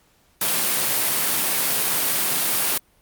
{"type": "high-pass noise", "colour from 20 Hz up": "white", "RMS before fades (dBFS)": -21, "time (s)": [0.41, 2.78], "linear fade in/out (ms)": 5, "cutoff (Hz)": 120, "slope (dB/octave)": 96, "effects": ["pink hiss -60 dBFS RMS until 3.01 s", "Opus 48 kbps"]}